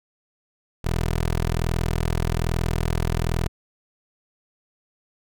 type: tone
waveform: 15% pulse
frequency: 41.2 Hz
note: E1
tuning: in tune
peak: -15 dBFS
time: 0.84-3.48 s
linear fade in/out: 10 ms
effects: none